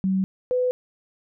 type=tone pair in turn; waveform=sine; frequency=190.2 / 501.2 Hz; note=F#3 / B4; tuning=+48 / +25 cents; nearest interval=octave + perfect fourth; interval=1677 cents; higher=second; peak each=-19 dBFS; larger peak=neither; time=0.04-0.24 / 0.51-0.71 s; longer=neither; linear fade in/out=0 ms; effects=none